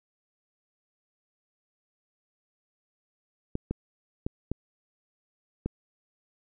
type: clicks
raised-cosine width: 3 ms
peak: -16 dBFS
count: 5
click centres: 3.554 / 3.71 / 4.265 / 4.516 / 5.66 s
effects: none